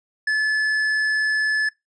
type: tone with tanh clipping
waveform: triangle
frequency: 1728 Hz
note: A6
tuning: 32 cents flat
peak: -19 dBFS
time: 0.27-1.69 s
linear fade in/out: 5 ms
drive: 11 dB
effects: noise-tail reverb RT60 0.2 s tail -23 dB re dry + resampled to 22050 Hz